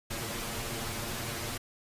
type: noise with comb filter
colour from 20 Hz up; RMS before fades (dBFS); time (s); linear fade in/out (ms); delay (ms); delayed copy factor
pink; -36; 0.1-1.58; 10; 8.6; +0.9
effects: resampled to 32000 Hz